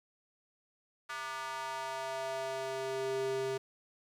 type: tone with high-pass filter sweep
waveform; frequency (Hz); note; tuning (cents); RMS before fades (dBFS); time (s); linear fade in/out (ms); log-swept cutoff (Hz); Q
square; 132.9; C3; +27; -37; 1.09-3.58; 10; 1300 to 320; 2.8
effects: low-pass 9000 Hz 12 dB/octave + 11-bit